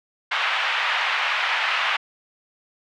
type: band-pass noise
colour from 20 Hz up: white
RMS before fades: -23 dBFS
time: 0.31-1.97 s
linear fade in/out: 10 ms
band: 790 to 2900 Hz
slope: 24 dB/octave
effects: none